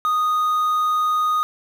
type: tone with quantisation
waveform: triangle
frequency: 1240 Hz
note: D#6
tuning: 6 cents flat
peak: -15 dBFS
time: 0.05-1.43 s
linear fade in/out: 0 ms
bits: 7
effects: none